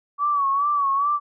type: tone with vibrato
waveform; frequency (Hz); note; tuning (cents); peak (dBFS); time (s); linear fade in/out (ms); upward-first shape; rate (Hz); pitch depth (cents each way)
sine; 1134; C#6; +39; -18; 0.18-1.2; 50; sine; 2.4; 68
effects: none